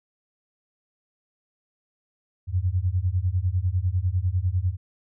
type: beating tone pair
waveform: sine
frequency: 86.5 / 96.5 Hz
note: F2 / G2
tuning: -16 / -27 cents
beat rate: 10 Hz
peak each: -24 dBFS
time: 2.47-4.77 s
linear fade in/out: 50 ms
effects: none